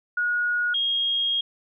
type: tone pair in turn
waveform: sine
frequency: 1448 / 3258 Hz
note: F#6 / G#7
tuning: -38 / -34 cents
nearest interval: octave + major second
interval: 1404 cents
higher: second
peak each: -21 dBFS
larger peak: neither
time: 0.17-0.74 / 0.74-1.41 s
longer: second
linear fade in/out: 5 ms
effects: none